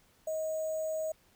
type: tone with sample-and-hold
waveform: sine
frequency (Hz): 630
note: D#5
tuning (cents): +21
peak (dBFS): -31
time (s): 0.27-1.12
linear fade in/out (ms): 5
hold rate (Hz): 7350
effects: pink hiss -66 dBFS RMS until 1.35 s